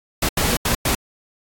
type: noise bursts at uneven times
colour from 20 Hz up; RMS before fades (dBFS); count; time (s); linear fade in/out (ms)
pink; -19; 4; 0.22-0.29 / 0.37-0.57 / 0.65-0.75 / 0.85-0.95; 5
effects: AAC 64 kbps